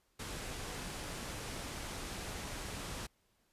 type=low-pass noise; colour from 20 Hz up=pink; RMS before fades=-43 dBFS; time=0.19-3.07 s; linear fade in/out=10 ms; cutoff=11000 Hz; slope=24 dB/octave; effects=pink hiss -75 dBFS RMS until 3.52 s + resampled to 32000 Hz